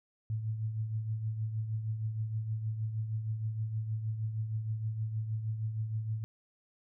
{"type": "tone with tremolo", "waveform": "sine", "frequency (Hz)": 109.8, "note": "A2", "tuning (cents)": -3, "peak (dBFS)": -29, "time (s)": [0.3, 6.24], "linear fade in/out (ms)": 0, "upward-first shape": "triangle", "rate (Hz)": 6.4, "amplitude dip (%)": 60, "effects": []}